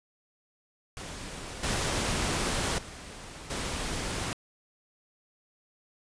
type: noise with level steps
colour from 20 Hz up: pink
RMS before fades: -40 / -29 / -44 / -33 dBFS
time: 0.97-4.33 s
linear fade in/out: 0 ms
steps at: 1.63 / 2.78 / 3.5 s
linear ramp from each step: 5 ms
effects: resampled to 22050 Hz